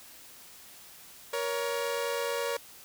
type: tone pair together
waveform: sawtooth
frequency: 471.7 / 561 Hz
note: A#4 / C#5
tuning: +20 / +21 cents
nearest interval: minor third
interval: 301 cents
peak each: -28 / -29 dBFS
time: 1.33-2.57 s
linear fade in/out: 5 ms
effects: white hiss -51 dBFS RMS until 2.84 s